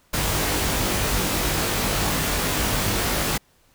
pink noise with comb filter, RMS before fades -23 dBFS, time 0.13-3.38 s, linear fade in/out 10 ms, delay 20 ms, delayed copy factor +0.9, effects pink hiss -60 dBFS RMS until 3.74 s

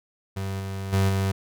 35% pulse tone with level steps, 96.8 Hz, G2, 21 cents flat, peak -26 / -28 / -17 / -20 dBFS, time 0.36-1.32 s, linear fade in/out 10 ms, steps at 0.59 / 0.92 / 1.08 s, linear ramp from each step 20 ms, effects none

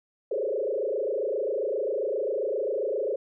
sine tone with frequency modulation, 481 Hz, B4, 46 cents flat, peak -25 dBFS, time 0.31-3.16 s, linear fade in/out 5 ms, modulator 27.5 Hz, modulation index 3.2, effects none

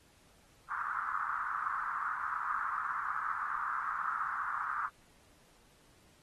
white band-pass noise, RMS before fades -36 dBFS, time 0.68-4.9 s, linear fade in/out 50 ms, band 1100 to 1400 Hz, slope 48 dB/octave, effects pink hiss -65 dBFS RMS until 6.22 s + AAC 32 kbps

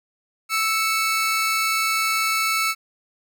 sawtooth tone pair together, 1318.2 / 2217 Hz, E6 / C#7, 0 / 0 cents, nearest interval major sixth, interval 900 cents, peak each -18 / -20 dBFS, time 0.49-2.75 s, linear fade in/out 50 ms, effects none

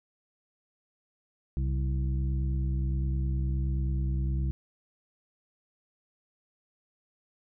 harmonic tone with a mistuned harmonic, 65.5 Hz, C2, 2 cents sharp, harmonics 1 / 2 / 3 / 5, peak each -27 / -32 / -40 / -44 dBFS, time 1.57-4.51 s, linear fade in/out 0 ms, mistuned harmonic 2, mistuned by +53 cents, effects none

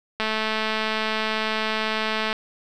click train, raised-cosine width 0.3 ms, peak -9 dBFS, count 465, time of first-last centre 0.2-2.328 s, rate 218 Hz, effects none

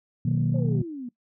sine chord, B major seventh, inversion none, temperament equal, 123.47 / 155.56 / 185 / 233.1 Hz, B2 / D#3 / F#3 / A#3, 0 / 0 / 0 / 0 cents, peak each -24 / -24 / -30 / -29 dBFS, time 0.25-0.82 s, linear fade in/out 5 ms
sine exponential sweep, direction down, 554.4 to 233.1 Hz, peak -32 dBFS, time 0.54-1.09 s, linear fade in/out 5 ms
effects noise-tail reverb RT60 0.1 s tail -20 dB re dry + tanh soft clip ceiling -13 dBFS

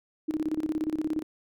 sine tone with tremolo, 311.1 Hz, D#4, in tune, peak -24 dBFS, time 0.28-1.23 s, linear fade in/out 10 ms, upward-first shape square, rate 17 Hz, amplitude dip 80%, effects none

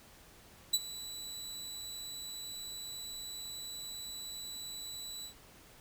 25% pulse tone with ADSR envelope, 3951 Hz, B7, in tune, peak -20 dBFS, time 0.73-5.34 s, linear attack 10 ms, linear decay 41 ms, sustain -18 dB, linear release 98 ms, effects pink hiss -58 dBFS RMS until 5.8 s

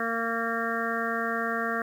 harmonic tone, 229.5 Hz, A#3, 27 cents flat, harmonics 1 / 2 / 3 / 5 / 6 / 7 / 8, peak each -34 / -34 / -34 / -34 / -34 / -34 / -34 dBFS, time 0-1.82 s, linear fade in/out 2 ms, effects 9-bit

